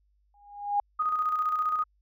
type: tone with exponential growth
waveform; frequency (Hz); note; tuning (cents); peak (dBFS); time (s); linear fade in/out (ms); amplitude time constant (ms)
sine; 817; G#5; -29; -20; 0.34-0.8; 2; 98
type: tone with tremolo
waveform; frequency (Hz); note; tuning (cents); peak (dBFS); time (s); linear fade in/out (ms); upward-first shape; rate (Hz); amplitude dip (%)
sine; 1244.5; D#6; 0; -23; 0.99-1.84; 10; square; 15; 40
effects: added 50 Hz sine -65 dBFS peak until 2.01 s